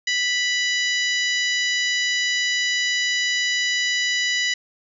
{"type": "harmonic tone", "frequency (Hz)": 986, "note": "B5", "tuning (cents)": -3, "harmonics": [2, 3, 4, 5, 6, 7], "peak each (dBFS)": [-22, -26, -28, -30, -32, -33], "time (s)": [0.07, 4.54], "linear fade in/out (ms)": 5, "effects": []}